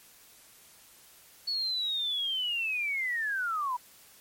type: linear sweep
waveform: sine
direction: down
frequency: 4435 to 950 Hz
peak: -28 dBFS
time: 1.47-3.77 s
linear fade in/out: 10 ms
effects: white hiss -56 dBFS RMS until 4.2 s + MP3 64 kbps